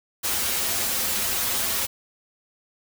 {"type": "noise with comb filter", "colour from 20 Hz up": "white", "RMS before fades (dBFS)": -25, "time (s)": [0.23, 1.87], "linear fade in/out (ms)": 20, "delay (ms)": 6.7, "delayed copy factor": -0.95, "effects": []}